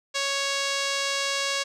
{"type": "tone with low-pass filter", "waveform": "5% pulse", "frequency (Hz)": 554.4, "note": "C#5", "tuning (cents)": 0, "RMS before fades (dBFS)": -27, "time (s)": [0.14, 1.64], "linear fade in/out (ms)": 20, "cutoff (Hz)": 8200, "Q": 0.77, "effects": []}